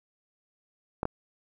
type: clicks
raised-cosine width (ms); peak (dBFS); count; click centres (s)
1; -14; 2; 1.031 / 1.054
effects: 9-bit